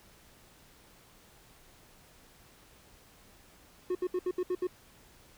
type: tone bursts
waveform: triangle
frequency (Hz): 363.1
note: F#4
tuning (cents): -33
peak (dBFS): -26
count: 7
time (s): 3.9-4.671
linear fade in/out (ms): 5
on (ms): 51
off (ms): 69
effects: pink hiss -59 dBFS RMS until 5.37 s